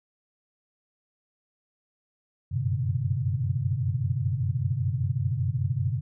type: tone cluster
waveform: sine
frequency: 91.7 / 96.8 / 116.8 / 129.9 / 148 Hz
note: F#2 / G2 / A#2 / C3 / D3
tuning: -15 / -21 / +4 / -12 / +14 cents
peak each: -34 / -30 / -30 / -28 / -33 dBFS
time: 2.51-6.01 s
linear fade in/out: 20 ms
effects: none